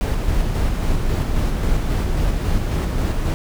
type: noise with tremolo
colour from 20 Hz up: brown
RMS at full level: -18 dBFS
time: 0.01-3.34 s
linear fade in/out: 0 ms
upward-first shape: square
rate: 3.7 Hz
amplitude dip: 25%
effects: none